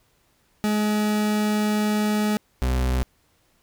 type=tone pair in turn; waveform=40% pulse; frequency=211.1 / 63.42 Hz; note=G#3 / B1; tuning=+29 / +47 cents; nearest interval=octave + major sixth; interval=2082 cents; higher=first; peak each=-19 dBFS; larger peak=neither; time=0.64-2.37 / 2.62-3.03 s; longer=first; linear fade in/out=0 ms; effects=pink hiss -64 dBFS RMS until 3.62 s